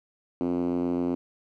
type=tone with band-pass filter; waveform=5% pulse; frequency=87.7 Hz; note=F2; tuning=8 cents sharp; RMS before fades=-27 dBFS; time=0.41-1.15 s; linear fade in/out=0 ms; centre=280 Hz; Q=3.5; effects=none